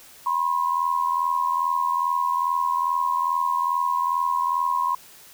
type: tone pair together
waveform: sine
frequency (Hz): 983 / 1065.4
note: B5 / C6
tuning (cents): -8 / +31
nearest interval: minor second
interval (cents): 139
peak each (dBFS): -23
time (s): 0.26-4.95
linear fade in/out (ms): 5
effects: white hiss -48 dBFS RMS until 5.33 s